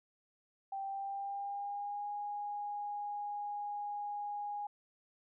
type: tone with pitch glide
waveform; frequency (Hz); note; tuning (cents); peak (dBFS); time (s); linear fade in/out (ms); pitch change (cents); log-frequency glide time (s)
sine; 783 to 823.4; G5 to G#5; -2 to -15; -37; 0.72-4.67; 5; +87; 0.84-2.08
effects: none